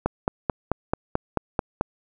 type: click train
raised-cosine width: 1 ms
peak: -7 dBFS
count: 9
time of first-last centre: 0.06-1.811 s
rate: 4.57 Hz
effects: none